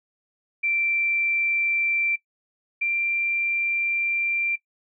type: tone pair in turn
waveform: sine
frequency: 2349 / 2365 Hz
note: D7 / D7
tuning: 0 / +12 cents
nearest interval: unison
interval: 12 cents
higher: second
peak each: -21 dBFS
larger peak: neither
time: 0.63-2.16 / 2.81-4.56 s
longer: second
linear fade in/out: 10 ms
effects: noise-tail reverb RT60 0.1 s tail -20 dB re dry